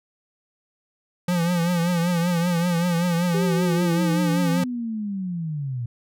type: tone with vibrato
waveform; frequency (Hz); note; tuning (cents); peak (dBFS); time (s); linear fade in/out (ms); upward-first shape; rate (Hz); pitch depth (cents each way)
square; 173; F3; -16; -20; 1.28-4.64; 5; triangle; 5.2; 81
type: linear sweep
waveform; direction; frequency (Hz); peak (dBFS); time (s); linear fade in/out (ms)
sine; down; 401.3 to 115.2; -25; 3.34-5.86; 5
effects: none